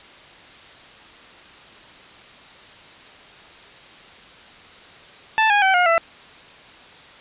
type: tone with pitch steps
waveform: 20% pulse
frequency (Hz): 880 / 821.1 / 766.1 / 714.8 / 666.9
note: A5 / G#5 / G5 / F5 / E5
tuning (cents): 0 / -20 / -40 / +40 / +20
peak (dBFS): -9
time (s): 5.38-5.98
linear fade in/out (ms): 0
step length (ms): 120
effects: white hiss -44 dBFS RMS until 7.2 s + resampled to 8000 Hz